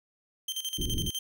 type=tone with tremolo; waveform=sawtooth; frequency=3136 Hz; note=G7; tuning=in tune; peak=-27 dBFS; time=0.48-1.19 s; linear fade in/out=5 ms; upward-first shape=square; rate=12 Hz; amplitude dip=75%
type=low-pass noise; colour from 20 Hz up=pink; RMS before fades=-32 dBFS; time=0.78-1.1 s; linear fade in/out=5 ms; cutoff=370 Hz; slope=48 dB/octave
effects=none